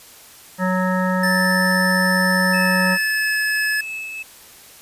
harmonic tone, 185 Hz, F#3, in tune, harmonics 1 / 3 / 5 / 7 / 9 / 10, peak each -19 / -24 / -26 / -27 / -29 / -29 dBFS, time 0.58-2.98 s, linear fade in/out 50 ms
square tone with pitch glide, 1760 to 1715.8 Hz, A6 to A6, 0 to -44 cents, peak -19 dBFS, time 1.23-3.81 s, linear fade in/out 5 ms, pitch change -44 cents, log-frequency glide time 2.57-3.38 s
triangle tone with tremolo, 2603 Hz, E7, 22 cents flat, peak -24 dBFS, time 2.53-4.23 s, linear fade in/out 10 ms, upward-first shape triangle, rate 3 Hz, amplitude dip 35%
effects white hiss -44 dBFS RMS until 4.81 s + resampled to 32000 Hz

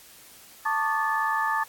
sine tone cluster, 887 / 1131 / 1210 / 1740 Hz, A5 / C#6 / D#6 / A6, +14 / +34 / -49 / -20 cents, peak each -27 / -30 / -29 / -28 dBFS, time 0.65-1.64 s, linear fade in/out 10 ms, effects white hiss -50 dBFS RMS until 1.68 s + AAC 64 kbps

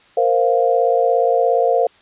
sine chord, Bb suspended second, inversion none, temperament equal, 466.2 / 523.3 / 698.5 Hz, Bb4 / C5 / F5, 0 / 0 / 0 cents, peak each -17 dBFS, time 0.17-1.87 s, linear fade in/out 5 ms, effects white hiss -51 dBFS RMS until 2.01 s + resampled to 8000 Hz

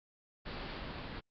pink low-pass noise, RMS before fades -43 dBFS, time 0.45-1.21 s, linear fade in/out 20 ms, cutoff 4800 Hz, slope 96 dB/octave, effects Opus 48 kbps

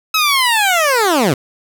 15% pulse linear sweep, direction down, 1300 to 119 Hz, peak -5 dBFS, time 0.14-1.34 s, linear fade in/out 5 ms, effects none

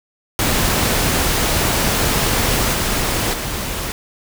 pink noise with level steps, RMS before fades -17 / -19 / -24 dBFS, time 0.39-3.92 s, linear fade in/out 0 ms, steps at 2.73 / 3.33 s, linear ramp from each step 10 ms, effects none

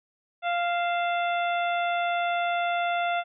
harmonic tone with a mistuned harmonic, 696 Hz, F5, 6 cents flat, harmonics 1 / 2 / 3 / 4 / 5, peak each -25 / -31 / -35 / -37 / -39 dBFS, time 0.42-3.24 s, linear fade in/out 50 ms, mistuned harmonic 4, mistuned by -65 cents, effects none

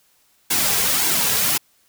white noise with flanger, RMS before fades -19 dBFS, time 0.5-1.58 s, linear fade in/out 10 ms, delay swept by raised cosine 1.6 to 3.4 ms, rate 1.8 Hz, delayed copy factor -0.65, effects white hiss -60 dBFS RMS until 1.88 s

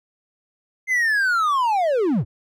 triangle linear sweep, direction down, 2093 to 81.9 Hz, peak -15 dBFS, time 0.87-2.25 s, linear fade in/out 50 ms, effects none

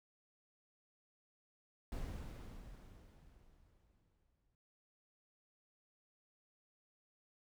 brown noise with exponential decay, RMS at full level -42 dBFS, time 1.92-4.55 s, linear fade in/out 1 ms, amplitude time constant 570 ms, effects none

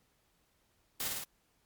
white noise with echo, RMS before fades -36 dBFS, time 1-1.08 s, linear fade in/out 2 ms, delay 53 ms, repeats 3, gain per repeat -2 dB, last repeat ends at 1.239 s, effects pink hiss -73 dBFS RMS until 1.65 s + MP3 96 kbps

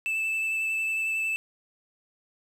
triangle tone with vibrato, 2637 Hz, E7, in tune, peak -24 dBFS, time 0.06-1.36 s, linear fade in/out 0 ms, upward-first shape sine, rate 11 Hz, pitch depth 10 cents each way, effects 9-bit

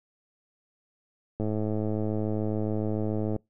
click train, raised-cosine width 2 ms, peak -17 dBFS, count 211, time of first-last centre 1.4-3.363 s, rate 107 Hz, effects noise-tail reverb RT60 0.2 s tail -26 dB re dry

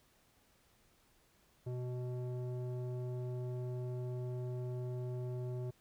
square tone with low-pass filter, 124.6 Hz, B2, 16 cents sharp, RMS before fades -40 dBFS, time 1.66-5.71 s, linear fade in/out 10 ms, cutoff 520 Hz, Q 1.4, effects pink hiss -70 dBFS RMS until 5.8 s

